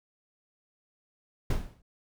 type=noise with exponential decay; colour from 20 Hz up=brown; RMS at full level=-23 dBFS; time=1.5-1.82 s; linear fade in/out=5 ms; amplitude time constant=68 ms; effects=none